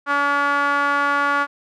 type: tone with band-pass filter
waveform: sawtooth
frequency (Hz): 284.8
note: C#4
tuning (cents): +47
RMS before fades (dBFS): -19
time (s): 0.06-1.47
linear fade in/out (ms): 50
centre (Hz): 1300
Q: 4.5
effects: none